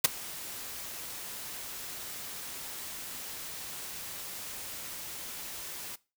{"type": "noise with ADSR envelope", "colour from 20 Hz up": "white", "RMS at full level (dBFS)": -18, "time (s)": [0.04, 5.96], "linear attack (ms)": 8, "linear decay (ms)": 15, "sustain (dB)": -23, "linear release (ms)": 11, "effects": ["noise-tail reverb RT60 0.3 s tail -21 dB re dry"]}